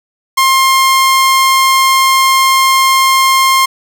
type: tone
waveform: sawtooth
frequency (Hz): 1062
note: C6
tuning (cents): +25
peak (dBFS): -3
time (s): 0.37-3.66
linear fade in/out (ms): 10
effects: none